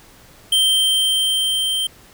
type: tone with level ramp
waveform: square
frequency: 3136 Hz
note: G7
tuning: in tune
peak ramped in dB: -13 to -19 dBFS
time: 0.52-1.87 s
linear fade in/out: 5 ms
effects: pink hiss -47 dBFS RMS until 2.13 s